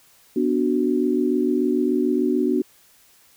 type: chord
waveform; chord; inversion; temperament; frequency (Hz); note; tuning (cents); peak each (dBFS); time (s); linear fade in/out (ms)
sine; B minor; none; equal; 246.9 / 293.7 / 370; B3 / D4 / F#4; 0 / 0 / 0; -22; 0.36-2.62; 5
effects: white hiss -55 dBFS RMS until 3.36 s